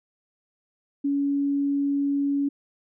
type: tone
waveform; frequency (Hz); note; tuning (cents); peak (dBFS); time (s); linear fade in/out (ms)
sine; 281.7; C#4; +28; -21; 1.04-2.49; 10
effects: none